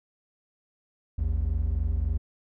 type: tone pair together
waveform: triangle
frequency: 56.47 / 80 Hz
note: A1 / D#2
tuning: +46 / +49 cents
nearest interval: tritone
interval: 603 cents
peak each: -24 dBFS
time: 1.18-2.18 s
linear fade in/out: 10 ms
effects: tanh soft clip ceiling -16 dBFS